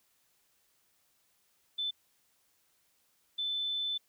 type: tone bursts at uneven times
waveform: sine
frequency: 3520 Hz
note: A7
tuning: in tune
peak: -31 dBFS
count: 2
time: 1.78-1.91 / 3.38-3.98 s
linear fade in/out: 10 ms
effects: white hiss -72 dBFS RMS until 4.08 s